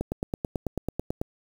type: click train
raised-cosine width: 2 ms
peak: -14 dBFS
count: 12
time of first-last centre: 0.01-1.215 s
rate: 9.13 Hz
effects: 7-bit